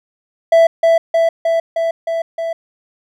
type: tone with echo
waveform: triangle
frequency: 662 Hz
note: E5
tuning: 7 cents sharp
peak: -4 dBFS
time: 0.52-0.67 s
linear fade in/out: 5 ms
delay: 310 ms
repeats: 6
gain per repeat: -2 dB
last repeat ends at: 2.53 s
effects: none